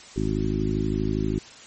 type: harmonic tone with a mistuned harmonic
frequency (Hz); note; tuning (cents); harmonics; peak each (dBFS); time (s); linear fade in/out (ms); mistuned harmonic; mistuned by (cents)
52.5; G#1; +19; 1 / 2 / 3 / 4 / 5 / 6 / 7; -30 / -30 / -30 / -30 / -30 / -30 / -30; 0.16-1.39; 5; 1; -31
effects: white hiss -45 dBFS RMS until 1.66 s + MP3 32 kbps